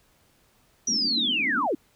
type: linear sweep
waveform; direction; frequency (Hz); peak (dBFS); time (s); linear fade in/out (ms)
sine; down; 5920 to 246.9; -22; 0.87-1.75; 5
type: band-pass noise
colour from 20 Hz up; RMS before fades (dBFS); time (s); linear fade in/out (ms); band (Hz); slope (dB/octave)
white; -34; 0.88-1.67; 2; 210 to 290; 48
effects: pink hiss -63 dBFS RMS until 1.95 s